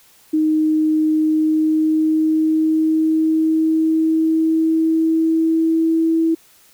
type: tone with pitch glide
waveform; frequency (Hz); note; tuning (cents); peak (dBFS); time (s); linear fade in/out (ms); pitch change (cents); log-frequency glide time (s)
sine; 311.1 to 326.2; D#4 to E4; 0 to -18; -13; 0.33-6.35; 10; +82; 1.13-6.21
effects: white hiss -51 dBFS RMS until 6.73 s